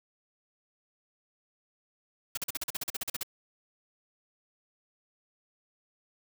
white noise bursts, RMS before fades -33 dBFS, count 14, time 2.35-3.232 s, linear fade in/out 5 ms, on 24 ms, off 42 ms, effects none

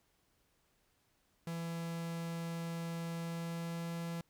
45% pulse tone with pitch glide, 167.1 to 168.26 Hz, E3 to E3, +24 to +36 cents, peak -38 dBFS, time 1.47-4.21 s, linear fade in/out 2 ms, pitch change +12 cents, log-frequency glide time 3.18-3.93 s, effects pink hiss -75 dBFS RMS until 4.29 s

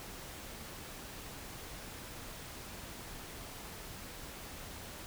silence, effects pink hiss -47 dBFS RMS until 5.06 s

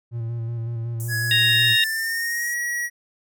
triangle tone with vibrato, 116.1 Hz, A#2, 7 cents flat, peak -23 dBFS, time 0.11-1.77 s, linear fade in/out 50 ms, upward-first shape square, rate 5.4 Hz, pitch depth 25 cents each way
white band-pass noise, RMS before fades -37 dBFS, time 1-2.54 s, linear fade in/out 0 ms, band 6400 to 16000 Hz, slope 48 dB/octave
square tone with pitch glide, 1676 to 1914.1 Hz, G#6 to A#6, +15 to +45 cents, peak -24 dBFS, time 1.08-2.9 s, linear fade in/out 50 ms, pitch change +230 cents, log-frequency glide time 1.41-2.53 s
harmonic tone, 930 Hz, A#5, 4 cents flat, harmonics 2 / 3 / 4, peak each -22 / -22 / -18 dBFS, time 1.31-1.84 s, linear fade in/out 2 ms
effects none

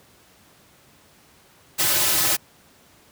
white noise with comb filter, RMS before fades -20 dBFS, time 1.78-2.37 s, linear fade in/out 20 ms, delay 4.3 ms, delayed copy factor -1, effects pink hiss -54 dBFS RMS until 3.11 s + high-pass 80 Hz 12 dB/octave

